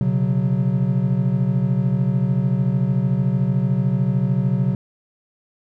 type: chord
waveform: triangle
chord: B suspended second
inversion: none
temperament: equal with one note detuned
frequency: 125.12 / 138.59 / 185 Hz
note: B2 / C#3 / F#3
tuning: +23 / 0 / 0 cents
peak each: -19 dBFS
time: 0.01-4.75 s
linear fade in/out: 2 ms
effects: none